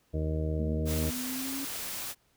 harmonic tone, 78 Hz, D#2, 5 cents sharp, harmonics 1 / 2 / 3 / 4 / 5 / 6 / 7 / 8, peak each -30 / -34 / -46 / -38 / -45 / -38 / -49 / -41 dBFS, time 0.13-1.11 s, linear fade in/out 20 ms
sine exponential sweep, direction up, 220 to 277.2 Hz, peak -35 dBFS, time 0.59-1.65 s, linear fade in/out 5 ms
white noise, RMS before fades -37 dBFS, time 0.85-2.15 s, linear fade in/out 50 ms
effects pink hiss -69 dBFS RMS until 2.36 s

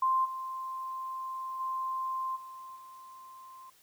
sine tone with level steps, 1046.5 Hz, C6, in tune, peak -24 / -35 / -31 / -43 / -47 dBFS, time 0.02-3.7 s, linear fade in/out 5 ms, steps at 0.24 / 1.59 / 2.35 / 2.75 s, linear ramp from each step 20 ms, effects white hiss -63 dBFS RMS until 3.82 s

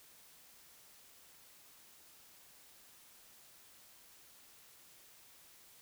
silence, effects white hiss -61 dBFS RMS until 5.81 s

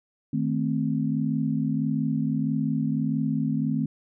sine chord, A diminished, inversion second, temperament equal, 155.56 / 220 / 261.6 Hz, Eb3 / A3 / C4, 0 / 0 / 0 cents, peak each -27 dBFS, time 0.33-3.86 s, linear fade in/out 5 ms, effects none

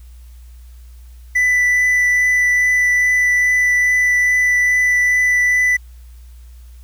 triangle tone with vibrato, 1985 Hz, B6, 8 cents sharp, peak -10 dBFS, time 1.35-5.77 s, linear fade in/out 10 ms, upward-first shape triangle, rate 2.4 Hz, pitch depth 9 cents each way, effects added 60 Hz sine -36 dBFS peak until 6.83 s + white hiss -55 dBFS RMS until 6.83 s

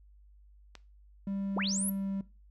click, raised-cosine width 0.2 ms, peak -28 dBFS, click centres 0.753 s
triangle tone with pitch glide, 196.9 to 195.31 Hz, G3 to G3, +8 to -6 cents, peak -30 dBFS, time 1.27-2.21 s, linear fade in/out 2 ms, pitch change -14 cents, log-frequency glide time 1.38-2.06 s
sine linear sweep, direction up, 123.47 to 11840 Hz, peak -31 dBFS, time 1.56-1.9 s, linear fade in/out 5 ms
effects noise-tail reverb RT60 0.3 s tail -19 dB re dry + added 50 Hz sine -55 dBFS peak until 2.5 s

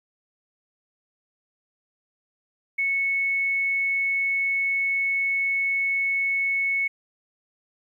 sine tone, 2206 Hz, C#7, 9 cents flat, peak -21 dBFS, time 2.78-6.88 s, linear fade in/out 10 ms, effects 10-bit

